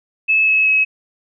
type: tone with pitch steps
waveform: sine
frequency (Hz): 2600 / 2582 / 2564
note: E7 / E7 / E7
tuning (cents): -24 / -37 / -49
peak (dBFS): -11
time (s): 0.28-0.85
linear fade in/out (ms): 20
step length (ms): 190
effects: none

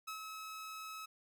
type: tone with ADSR envelope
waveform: sawtooth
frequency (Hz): 1289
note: E6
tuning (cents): -39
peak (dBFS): -37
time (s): 0.07-1.06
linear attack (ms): 13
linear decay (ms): 99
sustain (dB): -4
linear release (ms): 10
effects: none

